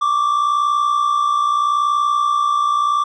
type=tone pair together; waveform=triangle; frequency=1113.9 / 1174.7 Hz; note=C#6 / D6; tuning=+8 / 0 cents; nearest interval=minor second; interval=92 cents; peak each=-20 / -13 dBFS; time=0.01-3.04 s; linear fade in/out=10 ms; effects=resampled to 22050 Hz